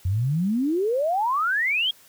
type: exponential sweep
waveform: sine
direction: up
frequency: 86.7 to 3322 Hz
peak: -20 dBFS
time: 0.05-1.91 s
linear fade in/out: 5 ms
effects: white hiss -53 dBFS RMS until 2.08 s